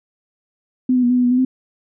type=tone with pitch steps; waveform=sine; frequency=254.2 / 250.6 / 242 / 249.7 / 248 / 244.3 / 251.1 / 258.4 Hz; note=C4 / B3 / B3 / B3 / B3 / B3 / B3 / C4; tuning=-50 / +25 / -35 / +19 / +7 / -19 / +29 / -21 cents; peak=-12 dBFS; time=0.89-1.45 s; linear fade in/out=5 ms; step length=70 ms; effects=none